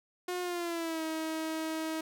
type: tone with pitch glide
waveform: sawtooth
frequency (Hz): 359.6 to 318.5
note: F#4 to D#4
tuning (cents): -49 to +41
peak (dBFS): -29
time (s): 0.28-2.01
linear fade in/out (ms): 5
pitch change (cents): -210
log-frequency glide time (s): 0.41-1.03
effects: none